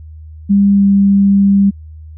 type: tone with pitch glide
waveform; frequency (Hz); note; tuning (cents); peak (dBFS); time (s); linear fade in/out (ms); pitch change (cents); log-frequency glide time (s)
sine; 200 to 198.39; G3 to G3; +35 to +21; -6; 0.49-1.71; 20; -14; 0.73-0.85
effects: added 78 Hz sine -30 dBFS peak until 2.17 s